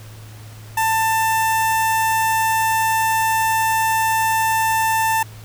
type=tone with notch filter; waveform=sawtooth; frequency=890 Hz; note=A5; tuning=20 cents sharp; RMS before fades=-18 dBFS; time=0.77-5.23 s; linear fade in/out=5 ms; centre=4200 Hz; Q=1.3; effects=added 108 Hz sine -36 dBFS peak until 5.44 s + pink hiss -44 dBFS RMS until 5.44 s